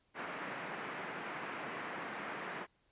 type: band-pass noise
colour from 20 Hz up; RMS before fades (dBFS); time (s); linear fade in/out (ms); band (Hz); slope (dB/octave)
white; -43; 0.14-2.67; 50; 150 to 2100; 24
effects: pink hiss -75 dBFS RMS until 2.91 s + resampled to 8000 Hz